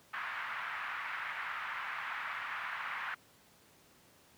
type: band-pass noise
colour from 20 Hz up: white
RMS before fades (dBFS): -40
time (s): 0.13-3.15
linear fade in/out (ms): 10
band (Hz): 1000 to 2000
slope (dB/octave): 24
effects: pink hiss -63 dBFS RMS until 4.37 s + high-pass 100 Hz 12 dB/octave